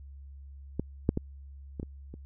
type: clicks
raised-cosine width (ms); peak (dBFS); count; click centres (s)
3; -16 / -10 / -16 / -22 / -24 / -29; 6; 0.796 / 1.091 / 1.174 / 1.798 / 1.83 / 2.14
effects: added 69 Hz sine -44 dBFS peak until 2.25 s